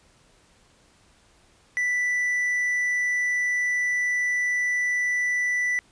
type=tone; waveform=triangle; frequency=1975.5 Hz; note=B6; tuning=in tune; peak=-20 dBFS; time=1.77-5.79 s; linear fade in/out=0 ms; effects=pink hiss -59 dBFS RMS until 5.91 s + resampled to 22050 Hz